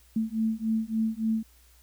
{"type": "beating tone pair", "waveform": "sine", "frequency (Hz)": [220, 223.5], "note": ["A3", "A3"], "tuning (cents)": [0, 27], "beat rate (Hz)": 3.5, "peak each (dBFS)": -28, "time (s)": [0.16, 1.43], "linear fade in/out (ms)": 5, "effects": ["added 60 Hz sine -57 dBFS peak until 1.82 s", "white hiss -61 dBFS RMS until 1.82 s"]}